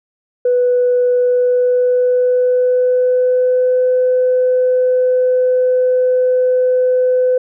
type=tone with pitch glide; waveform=sine; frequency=493.9 to 505.7 Hz; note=B4 to B4; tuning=0 to +41 cents; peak=-9 dBFS; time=0.45-7.38 s; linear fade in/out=5 ms; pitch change=+41 cents; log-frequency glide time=1.11-3.87 s; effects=tanh soft clip ceiling -6 dBFS